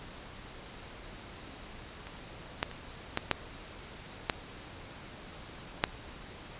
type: clicks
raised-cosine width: 0.3 ms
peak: -27 / -11 / -28 / -12 / -8 / -10 / -7 dBFS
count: 7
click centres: 2.07 / 2.629 / 2.714 / 3.174 / 3.313 / 4.298 / 5.839 s
effects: pink hiss -47 dBFS RMS until 6.59 s + resampled to 8000 Hz